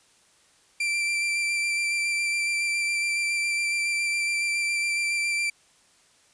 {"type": "tone with vibrato", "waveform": "40% pulse", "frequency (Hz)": 2352, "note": "D7", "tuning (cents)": 2, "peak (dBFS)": -23, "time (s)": [0.8, 5.5], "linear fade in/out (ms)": 5, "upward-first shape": "square", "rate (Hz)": 7.2, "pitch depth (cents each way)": 11, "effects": ["white hiss -60 dBFS RMS until 6.33 s", "resampled to 22050 Hz"]}